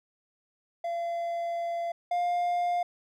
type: tone pair in turn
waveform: triangle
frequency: 683 / 704.6 Hz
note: F5 / F5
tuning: -39 / +15 cents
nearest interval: minor second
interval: 54 cents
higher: second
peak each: -27 / -23 dBFS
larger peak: second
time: 0.84-1.92 / 2.11-2.83 s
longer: first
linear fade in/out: 5 ms
effects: none